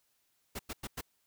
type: noise bursts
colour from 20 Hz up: pink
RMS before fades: -39 dBFS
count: 4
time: 0.55-1.013 s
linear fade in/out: 10 ms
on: 43 ms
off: 97 ms
effects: white hiss -75 dBFS RMS until 1.26 s